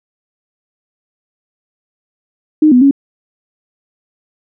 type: tone with pitch steps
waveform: sine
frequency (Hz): 307.3 / 248.7 / 277.3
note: D#4 / B3 / C#4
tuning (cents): -21 / +12 / +1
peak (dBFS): -4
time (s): 2.62-2.911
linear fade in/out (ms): 5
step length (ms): 97
effects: none